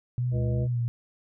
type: tone with vibrato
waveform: sine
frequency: 121.2 Hz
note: B2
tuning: 32 cents flat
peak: -24 dBFS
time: 0.18-0.88 s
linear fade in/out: 0 ms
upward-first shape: sine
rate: 2.7 Hz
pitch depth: 42 cents each way
type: harmonic tone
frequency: 69.3 Hz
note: C#2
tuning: in tune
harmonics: 1 / 3 / 5 / 7 / 9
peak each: -33 / -36 / -38 / -37 / -39 dBFS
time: 0.31-0.68 s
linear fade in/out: 50 ms
effects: none